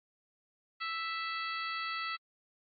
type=harmonic tone with a mistuned harmonic; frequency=659.3 Hz; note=E5; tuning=in tune; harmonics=2 / 3 / 4 / 5 / 6 / 7; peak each=-37 / -40 / -42 / -46 / -48 / -45 dBFS; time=0.8-2.17 s; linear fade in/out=20 ms; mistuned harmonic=7; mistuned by=-56 cents; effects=MP3 32 kbps